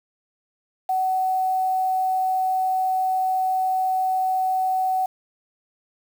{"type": "tone with quantisation", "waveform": "sine", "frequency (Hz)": 751, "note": "F#5", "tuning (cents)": 26, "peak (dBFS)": -19, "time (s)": [0.89, 5.06], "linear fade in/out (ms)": 5, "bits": 7, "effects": []}